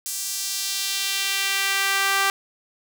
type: tone with high-pass filter sweep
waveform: sawtooth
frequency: 392 Hz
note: G4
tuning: in tune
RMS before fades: -24 dBFS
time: 0.06-2.3 s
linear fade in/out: 0 ms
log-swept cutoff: 7300 to 1200 Hz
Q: 1.2
effects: none